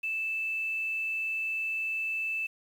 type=tone with quantisation; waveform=sine; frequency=2637 Hz; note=E7; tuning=in tune; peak=-29 dBFS; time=0.03-2.47 s; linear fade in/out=10 ms; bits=9; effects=none